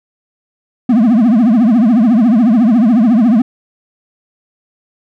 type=tone with vibrato; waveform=triangle; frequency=229.9 Hz; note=A#3; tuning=24 cents flat; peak=-4 dBFS; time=0.89-3.42 s; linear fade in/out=5 ms; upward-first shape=triangle; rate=14 Hz; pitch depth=240 cents each way; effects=none